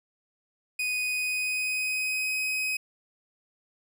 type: tone with pitch glide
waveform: 40% pulse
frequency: 2489 to 2525 Hz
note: D#7 to D#7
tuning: 0 to +25 cents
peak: -26 dBFS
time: 0.79-2.77 s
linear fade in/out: 5 ms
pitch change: +25 cents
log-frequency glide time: 0.99-2.36 s
effects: none